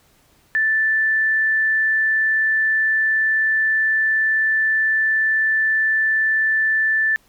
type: tone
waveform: sine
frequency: 1761 Hz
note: A6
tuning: 1 cent sharp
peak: -15 dBFS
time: 0.55-7.16 s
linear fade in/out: 0 ms
effects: pink hiss -57 dBFS RMS until 7.28 s